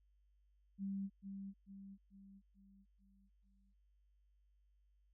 sine tone with echo, 196 Hz, G3, in tune, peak -39 dBFS, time 0.78-1.1 s, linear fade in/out 50 ms, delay 440 ms, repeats 6, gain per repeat -6 dB, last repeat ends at 3.74 s, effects added 50 Hz sine -70 dBFS peak until 5.13 s

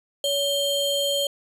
square ring-modulated tone, 1864.7 Hz, A#6, in tune, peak -19 dBFS, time 0.24-1.27 s, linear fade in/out 2 ms, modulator 1300 Hz, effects resampled to 32000 Hz + 9-bit

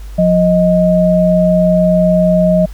sine tone pair together, 177.99 / 625 Hz, F3 / D#5, +33 / +8 cents, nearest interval octave + minor seventh, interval 2175 cents, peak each -10 dBFS, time 0.18-2.66 s, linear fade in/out 10 ms, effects added 50 Hz sine -25 dBFS peak until 2.73 s + pink hiss -43 dBFS RMS until 2.73 s

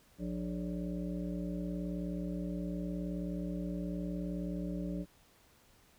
harmonic tone with a mistuned harmonic, 59.2 Hz, A#1, 27 cents sharp, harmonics 1 / 3 / 5 / 7 / 9 / 10, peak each -43 / -37 / -41 / -50 / -49 / -50 dBFS, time 0.18-5.06 s, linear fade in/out 50 ms, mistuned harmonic 9, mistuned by +64 cents, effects pink hiss -65 dBFS RMS until 5.98 s

